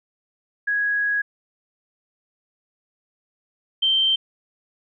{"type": "tone pair in turn", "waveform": "sine", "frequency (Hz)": [1661.2, 3129], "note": ["G#6", "G7"], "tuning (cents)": [0, -4], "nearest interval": "major seventh", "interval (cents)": 1096, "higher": "second", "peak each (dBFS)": [-19, -16], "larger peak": "second", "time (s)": [[0.67, 1.22], [3.82, 4.16]], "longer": "first", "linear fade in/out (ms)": 10, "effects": []}